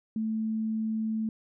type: tone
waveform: sine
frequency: 220 Hz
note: A3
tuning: in tune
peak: -27 dBFS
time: 0.16-1.29 s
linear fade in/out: 2 ms
effects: none